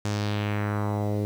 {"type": "tone with low-pass filter sweep", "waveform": "sawtooth", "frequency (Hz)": 103.83, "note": "G#2", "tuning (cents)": 0, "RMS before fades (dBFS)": -27, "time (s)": [0.05, 1.25], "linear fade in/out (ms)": 0, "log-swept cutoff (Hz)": [7200, 430], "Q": 1.9, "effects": ["8-bit"]}